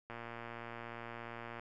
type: click train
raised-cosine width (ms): 0.5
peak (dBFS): -30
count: 176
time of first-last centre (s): 0.1-1.596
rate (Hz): 117
effects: none